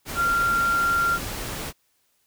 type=tone in noise; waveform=sine; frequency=1383 Hz; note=F6; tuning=17 cents flat; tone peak=-19 dBFS; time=0.15-1.19 s; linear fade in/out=50 ms; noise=pink; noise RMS=-32 dBFS; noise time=0.05-1.73 s; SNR=+10 dB; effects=white hiss -68 dBFS RMS until 2.26 s